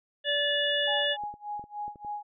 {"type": "harmonic tone", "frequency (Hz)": 579, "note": "D5", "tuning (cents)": -25, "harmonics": [1, 3, 5, 6], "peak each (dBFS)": [-30, -30, -30, -30], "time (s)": [0.24, 1.17], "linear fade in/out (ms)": 50}
{"type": "tone with tremolo", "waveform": "sine", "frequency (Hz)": 830.6, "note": "G#5", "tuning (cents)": 0, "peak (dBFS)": -31, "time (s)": [0.87, 2.23], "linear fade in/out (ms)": 10, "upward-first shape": "sine", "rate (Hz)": 3.4, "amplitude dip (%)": 95}
{"type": "clicks", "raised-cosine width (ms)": 2, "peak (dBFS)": -36, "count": 7, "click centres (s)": [1.237, 1.34, 1.595, 1.64, 1.88, 1.958, 2.048]}
{"effects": []}